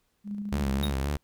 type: tone with tremolo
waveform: sine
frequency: 204.6 Hz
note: G#3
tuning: 26 cents flat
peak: -30 dBFS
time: 0.24-0.94 s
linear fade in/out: 50 ms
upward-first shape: square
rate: 14 Hz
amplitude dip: 30%
type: tone with vibrato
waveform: sawtooth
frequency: 69.7 Hz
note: C#2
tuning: 10 cents sharp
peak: -23 dBFS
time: 0.52-1.17 s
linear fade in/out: 5 ms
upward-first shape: sine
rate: 3.8 Hz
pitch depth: 84 cents each way
type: tone with exponential decay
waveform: square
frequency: 3748 Hz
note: A#7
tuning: 9 cents sharp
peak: -28 dBFS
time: 0.83-0.94 s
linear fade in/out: 5 ms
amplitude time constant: 23 ms
effects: pink hiss -73 dBFS RMS until 1.23 s